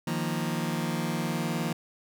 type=chord; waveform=sawtooth; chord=Eb suspended second; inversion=none; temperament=just; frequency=155.56 / 175.01 / 233.3 Hz; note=Eb3 / F3 / Bb3; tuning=0 / +4 / +2 cents; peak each=-28 dBFS; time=0.07-1.73 s; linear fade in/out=5 ms; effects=none